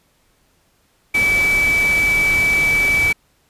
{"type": "tone in noise", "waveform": "sine", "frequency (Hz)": 2300, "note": "D7", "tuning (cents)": -37, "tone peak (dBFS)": -13, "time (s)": [1.14, 3.13], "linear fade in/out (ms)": 10, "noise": "pink", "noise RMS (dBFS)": -26, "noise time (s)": [1.14, 3.13], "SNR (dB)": 10, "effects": ["pink hiss -60 dBFS RMS until 3.49 s", "resampled to 32000 Hz"]}